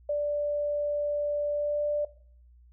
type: tone with pitch glide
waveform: sine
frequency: 586 to 589.7 Hz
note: D5 to D5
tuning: -4 to +7 cents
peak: -25 dBFS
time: 0.09-2.05 s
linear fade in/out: 5 ms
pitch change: +11 cents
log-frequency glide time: 1.52-1.82 s
effects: noise-tail reverb RT60 0.5 s tail -18 dB re dry + added 60 Hz sine -53 dBFS peak until 2.72 s